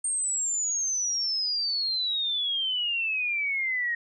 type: exponential sweep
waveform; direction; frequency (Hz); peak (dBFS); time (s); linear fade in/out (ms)
sine; down; 8730 to 1864.7; -25; 0.04-3.95; 5
effects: none